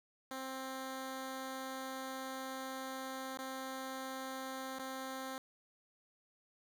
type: tone with dropouts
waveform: 10% pulse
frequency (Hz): 263.6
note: C4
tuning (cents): +13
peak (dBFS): -33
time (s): 0.31-5.38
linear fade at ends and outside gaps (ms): 1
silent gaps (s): 3.373-3.388 / 4.787-4.794
effects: none